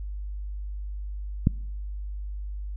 click, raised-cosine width 5 ms, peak -6 dBFS, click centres 1.471 s, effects noise-tail reverb RT60 0.8 s tail -25 dB re dry + added 50 Hz sine -31 dBFS peak until 2.76 s

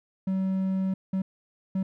triangle tone bursts at uneven times, 190.1 Hz, F#3, 47 cents sharp, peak -22 dBFS, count 3, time 0.27-0.94 / 1.13-1.22 / 1.75-1.83 s, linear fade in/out 5 ms, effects none

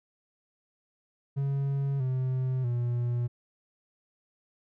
triangle tone with pitch steps, 138.59 / 129.31 / 120.65 Hz, C#3 / C3 / B2, 0 / -20 / -40 cents, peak -24 dBFS, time 1.36-3.28 s, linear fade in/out 20 ms, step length 640 ms, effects none

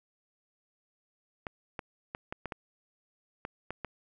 clicks, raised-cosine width 0.5 ms, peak -21 dBFS, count 9, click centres 1.468 / 1.792 / 2.149 / 2.325 / 2.457 / 2.522 / 3.451 / 3.706 / 3.847 s, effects none

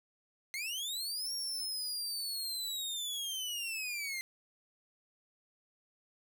sawtooth linear two-way sweep, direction up then down, 2067 to 5588 to 2067 Hz, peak -33 dBFS, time 0.54-4.21 s, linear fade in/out 0 ms, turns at 1.33 s, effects 12-bit

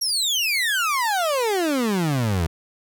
30% pulse exponential sweep, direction down, 5730 to 77.78 Hz, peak -17 dBFS, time 0.01-2.47 s, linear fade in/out 10 ms, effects none

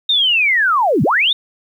sine linear two-way sweep, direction down then up, 3729 to 113.4 to 3729 Hz, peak -11 dBFS, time 0.09-1.33 s, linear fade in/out 5 ms, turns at 1.03 s, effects 8-bit

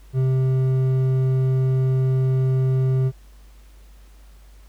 triangle tone with hard clipping, 130.81 Hz, C3, in tune, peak -18 dBFS, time 0.13-3.12 s, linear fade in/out 50 ms, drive 10 dB, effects added 50 Hz sine -44 dBFS peak until 4.68 s + pink hiss -57 dBFS RMS until 4.68 s

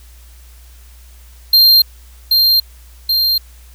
square tone with echo, 4186 Hz, C8, in tune, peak -6 dBFS, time 1.53-1.82 s, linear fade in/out 5 ms, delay 780 ms, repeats 2, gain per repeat -3 dB, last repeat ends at 3.38 s, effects added 60 Hz sine -38 dBFS peak until 3.74 s + white hiss -48 dBFS RMS until 3.74 s

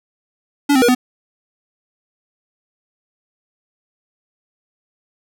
square tone with pitch steps, 286.4 / 260.5 / 478.7 / 250.9 Hz, D4 / C4 / A#4 / B3, -43 / -7 / +46 / +28 cents, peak -11 dBFS, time 0.69-0.95 s, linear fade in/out 10 ms, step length 65 ms, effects none

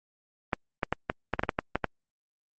clicks, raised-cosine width 0.5 ms, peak -10 dBFS, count 11, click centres 0.532 / 0.832 / 0.926 / 1.099 / 1.337 / 1.394 / 1.435 / 1.492 / 1.589 / 1.756 / 1.843 s, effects Opus 24 kbps

